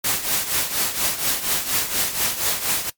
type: noise with tremolo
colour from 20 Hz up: white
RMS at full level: -19 dBFS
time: 0.04-2.9 s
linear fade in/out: 5 ms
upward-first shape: triangle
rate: 4.2 Hz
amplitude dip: 75%
effects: noise-tail reverb RT60 0.1 s tail -19 dB re dry + MP3 96 kbps